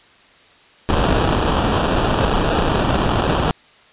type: noise with sample-and-hold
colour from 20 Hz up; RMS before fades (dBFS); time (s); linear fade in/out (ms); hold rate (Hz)
pink; -17; 0.89-3.51; 0; 2100
effects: white hiss -49 dBFS RMS until 3.92 s + resampled to 8000 Hz